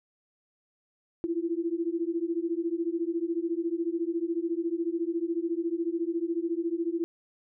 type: beating tone pair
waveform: sine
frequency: 329.6 / 343.6 Hz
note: E4 / F4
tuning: 0 / -28 cents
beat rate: 14 Hz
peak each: -30 dBFS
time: 1.24-7.04 s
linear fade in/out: 0 ms
effects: none